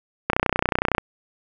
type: click train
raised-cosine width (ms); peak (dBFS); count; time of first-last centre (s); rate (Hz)
0.5; -3; 22; 0.3-0.982; 30.8
effects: none